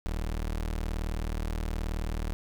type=tone; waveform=30% pulse; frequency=38.89 Hz; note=D#1; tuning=in tune; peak=-27 dBFS; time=0.06-2.33 s; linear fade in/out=0 ms; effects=none